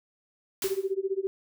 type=noise with exponential decay; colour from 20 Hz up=white; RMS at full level=-30 dBFS; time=0.62-0.94 s; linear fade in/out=2 ms; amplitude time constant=68 ms
type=tone with tremolo; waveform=sine; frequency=386.6 Hz; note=G4; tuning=24 cents flat; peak=-23 dBFS; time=0.64-1.27 s; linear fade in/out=0 ms; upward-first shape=sine; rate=15 Hz; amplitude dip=95%
effects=none